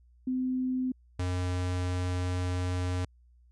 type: tone pair in turn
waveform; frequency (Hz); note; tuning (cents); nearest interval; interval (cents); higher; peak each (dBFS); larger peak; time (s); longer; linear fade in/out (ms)
sine / square; 256.3 / 90.3; C4 / F#2; -36 / -42; octave + tritone; 1806; first; -27 / -29; first; 0.27-0.92 / 1.19-3.05; second; 5
effects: added 60 Hz sine -57 dBFS peak until 3.51 s + resampled to 22050 Hz